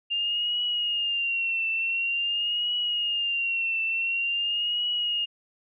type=tone with vibrato; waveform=sine; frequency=2794 Hz; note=F7; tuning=in tune; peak=-24 dBFS; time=0.1-5.26 s; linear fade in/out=20 ms; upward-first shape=triangle; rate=0.47 Hz; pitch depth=81 cents each way; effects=none